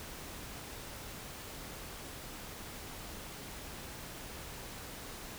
silence, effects pink hiss -46 dBFS RMS until 5.38 s

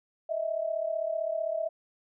sine tone pair together, 623.7 / 659.3 Hz, D#5 / E5, +4 / 0 cents, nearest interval minor second, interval 96 cents, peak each -32 / -30 dBFS, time 0.29-1.69 s, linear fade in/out 10 ms, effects none

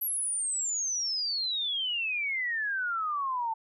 sine exponential sweep, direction down, 11840 to 880 Hz, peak -28 dBFS, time 0.01-3.54 s, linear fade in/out 10 ms, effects none

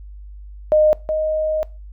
sine tone pair in turn, 614 / 622.6 Hz, D#5 / D#5, -23 / +1 cents, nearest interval unison, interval 24 cents, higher second, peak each -10 / -17 dBFS, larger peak first, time 0.72-0.93 / 1.09-1.63 s, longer second, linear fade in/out 0 ms, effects noise-tail reverb RT60 0.3 s tail -22 dB re dry + added 50 Hz sine -34 dBFS peak until 1.92 s

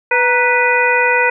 harmonic tone with a mistuned harmonic, 493.9 Hz, B4, in tune, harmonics 1 / 2 / 3 / 4 / 5, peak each -17 / -17 / -17 / -17 / -17 dBFS, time 0.11-1.3 s, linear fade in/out 5 ms, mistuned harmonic 2, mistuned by -82 cents, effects none

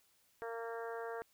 harmonic tone, 230 Hz, A#3, 23 cents flat, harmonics 2 / 3 / 4 / 5 / 6 / 7 / 8, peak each -42 / -47 / -50 / -52 / -52 / -51 / -57 dBFS, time 0.42-1.22 s, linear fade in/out 0 ms, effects white hiss -72 dBFS RMS until 1.33 s

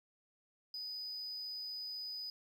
triangle tone, 4978 Hz, D#8, in tune, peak -39 dBFS, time 0.74-2.3 s, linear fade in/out 2 ms, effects tanh soft clip ceiling -35 dBFS + 11-bit

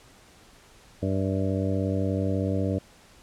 harmonic tone with a mistuned harmonic, 96.5 Hz, G2, 27 cents flat, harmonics 1 / 2 / 3 / 4 / 5 / 6 / 7, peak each -27 / -30 / -30 / -37 / -33 / -34 / -39 dBFS, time 1.02-2.79 s, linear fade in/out 10 ms, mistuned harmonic 7, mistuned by -64 cents, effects pink hiss -54 dBFS RMS until 3.22 s + low-pass 10000 Hz 12 dB/octave

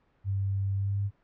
sine tone with pitch glide, 98 to 100.35 Hz, G2 to G2, 0 to +41 cents, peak -26 dBFS, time 0.24-1.11 s, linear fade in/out 50 ms, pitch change +41 cents, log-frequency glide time 0.75-1 s, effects pink hiss -68 dBFS RMS until 1.23 s + low-pass 2000 Hz 12 dB/octave

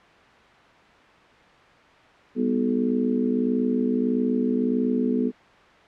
harmonic tone with a mistuned harmonic, 61.6 Hz, B1, 4 cents flat, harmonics 3 / 4 / 5 / 6 / 7, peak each -29 / -22 / -32 / -32 / -28 dBFS, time 2.35-5.32 s, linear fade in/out 50 ms, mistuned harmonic 3, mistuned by +130 cents, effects white hiss -51 dBFS RMS until 5.87 s + low-pass 2000 Hz 12 dB/octave

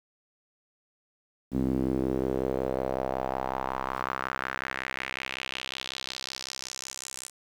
sawtooth tone with band-pass filter sweep, 65.41 Hz, C2, in tune, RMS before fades -32 dBFS, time 1.51-7.31 s, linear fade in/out 50 ms, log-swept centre 250 to 8500 Hz, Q 2.6, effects 9-bit

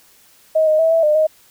sine tone with pitch steps, 632 / 620 / 649 / 657 / 604 / 625 Hz, D#5 / D#5 / E5 / E5 / D5 / D#5, +27 / -6 / -27 / -6 / +48 / +8 cents, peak -11 dBFS, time 0.55-1.27 s, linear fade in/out 10 ms, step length 120 ms, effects white hiss -51 dBFS RMS until 1.5 s

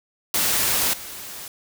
white noise with level steps, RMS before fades -21 / -36 dBFS, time 0.34-1.48 s, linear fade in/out 2 ms, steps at 0.93 s, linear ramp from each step 5 ms, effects none

